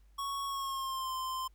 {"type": "tone with pitch glide", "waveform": "square", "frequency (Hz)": [1108.7, 1040.4], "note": ["C#6", "C6"], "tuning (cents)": [0, -10], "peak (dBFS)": -35, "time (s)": [0.18, 1.48], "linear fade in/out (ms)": 10, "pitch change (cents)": -110, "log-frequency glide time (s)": [0.46, 1.13], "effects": ["added 50 Hz sine -58 dBFS peak until 1.54 s", "pink hiss -75 dBFS RMS until 1.54 s"]}